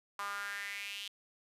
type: tone with high-pass filter sweep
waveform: sawtooth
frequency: 201.5 Hz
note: G3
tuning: 48 cents sharp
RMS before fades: -41 dBFS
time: 0.19-1.08 s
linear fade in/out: 2 ms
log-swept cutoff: 1100 to 3200 Hz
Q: 4.7
effects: resampled to 32000 Hz